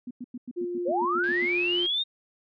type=tone bursts; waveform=sine; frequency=246.9 Hz; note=B3; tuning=in tune; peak=-33 dBFS; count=11; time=0.07-1.458 s; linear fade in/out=5 ms; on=38 ms; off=97 ms
type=tone with tremolo; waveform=sine; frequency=352.4 Hz; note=F4; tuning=16 cents sharp; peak=-27 dBFS; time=0.56-1.87 s; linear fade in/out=20 ms; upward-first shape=sine; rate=5.2 Hz; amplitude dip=25%
type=linear sweep; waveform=sine; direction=up; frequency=466.2 to 3729 Hz; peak=-24 dBFS; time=0.85-2.04 s; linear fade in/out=20 ms
type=click train; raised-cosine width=0.2 ms; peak=-27 dBFS; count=89; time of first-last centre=1.24-1.86 s; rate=142 Hz
effects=resampled to 11025 Hz